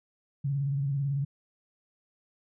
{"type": "tone with vibrato", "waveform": "sine", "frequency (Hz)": 139.4, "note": "C#3", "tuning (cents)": 10, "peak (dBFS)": -26, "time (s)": [0.44, 1.25], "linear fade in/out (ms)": 10, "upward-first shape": "square", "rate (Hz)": 18, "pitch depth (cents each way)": 52, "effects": []}